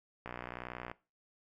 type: click train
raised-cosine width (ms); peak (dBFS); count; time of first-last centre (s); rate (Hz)
0.5; -26; 41; 0.26-0.915; 61.1
effects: noise-tail reverb RT60 0.3 s tail -20 dB re dry